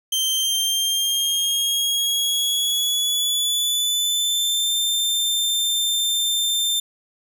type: tone with pitch glide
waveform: sawtooth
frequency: 3136 to 3582 Hz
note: G7 to A7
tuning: 0 to +30 cents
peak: -16 dBFS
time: 0.12-6.8 s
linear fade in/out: 5 ms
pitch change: +230 cents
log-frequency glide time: 0.34-4.73 s
effects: none